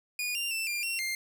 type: tone with pitch steps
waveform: sawtooth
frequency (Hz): 2451 / 2784 / 2666 / 2394 / 2731 / 2107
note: D#7 / F7 / E7 / D7 / F7 / C7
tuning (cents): -27 / -6 / +19 / +33 / -39 / +12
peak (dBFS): -27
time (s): 0.19-1.15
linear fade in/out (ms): 2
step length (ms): 160
effects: none